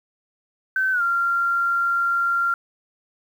sine tone with pitch glide, 1535 to 1383.4 Hz, G6 to F6, -37 to -17 cents, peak -18 dBFS, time 0.76-2.54 s, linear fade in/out 2 ms, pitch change -180 cents, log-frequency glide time 0.92-1.02 s, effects 8-bit

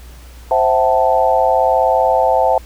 sine chord, F# half-diminished seventh, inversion second, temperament equal with one note detuned, 523.3 / 659.3 / 758.6 / 880 Hz, C5 / E5 / F#5 / A5, 0 / 0 / +43 / 0 cents, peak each -16 dBFS, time 0.51-2.58 s, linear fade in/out 2 ms, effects added 60 Hz sine -35 dBFS peak until 2.65 s + pink hiss -44 dBFS RMS until 2.65 s

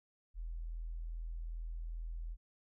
sine tone, 41.24 Hz, E1, 2 cents sharp, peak -39 dBFS, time 0.34-2.37 s, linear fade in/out 50 ms, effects none

